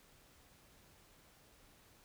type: silence
effects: pink hiss -65 dBFS RMS until 2.04 s